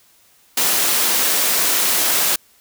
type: high-pass noise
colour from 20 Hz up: white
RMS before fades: -17 dBFS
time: 0.57-2.36 s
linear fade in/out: 5 ms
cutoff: 210 Hz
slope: 12 dB/octave
effects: white hiss -54 dBFS RMS until 2.6 s